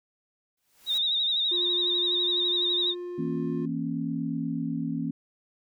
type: noise with exponential growth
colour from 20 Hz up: white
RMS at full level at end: -41 dBFS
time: 0.57-0.98 s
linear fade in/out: 5 ms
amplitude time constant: 87 ms
type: tone with vibrato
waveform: sine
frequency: 3729 Hz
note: A#7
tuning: in tune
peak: -23 dBFS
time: 0.86-2.95 s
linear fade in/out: 50 ms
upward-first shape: sine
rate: 12 Hz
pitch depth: 65 cents each way
type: tone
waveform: triangle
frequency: 354 Hz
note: F4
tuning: 23 cents sharp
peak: -31 dBFS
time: 1.51-3.66 s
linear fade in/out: 10 ms
type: chord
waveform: sine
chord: A# diminished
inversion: second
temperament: equal with one note detuned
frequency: 164.81 / 233.1 / 273.7 Hz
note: E3 / A#3 / C#4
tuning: 0 / 0 / -22 cents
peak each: -32 / -32 / -31 dBFS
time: 3.18-5.11 s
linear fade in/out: 5 ms
effects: none